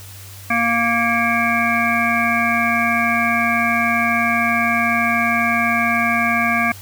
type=harmonic tone with a mistuned harmonic; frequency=233.1 Hz; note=A#3; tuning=in tune; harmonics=1 / 3 / 5 / 7 / 9 / 10; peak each=-22 / -22 / -22 / -22 / -22 / -22 dBFS; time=0.5-6.72 s; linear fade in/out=5 ms; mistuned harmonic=9; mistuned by=+63 cents; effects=added 97 Hz sine -37 dBFS peak until 6.81 s + white hiss -40 dBFS RMS until 6.81 s